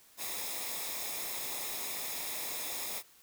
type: noise with comb filter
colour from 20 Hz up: white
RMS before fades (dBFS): -38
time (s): 0.17-3.03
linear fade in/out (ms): 50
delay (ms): 0.67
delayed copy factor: -0.6
effects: white hiss -61 dBFS RMS until 3.22 s